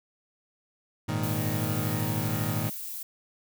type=chord; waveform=30% pulse; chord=Ab suspended second; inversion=none; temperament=equal; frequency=103.83 / 116.54 / 155.56 Hz; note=Ab2 / Bb2 / Eb3; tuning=0 / 0 / 0 cents; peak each=-29 dBFS; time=1.08-2.7 s; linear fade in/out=10 ms
type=noise; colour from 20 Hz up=violet; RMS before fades=-37 dBFS; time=1.23-3.03 s; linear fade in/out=5 ms
effects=none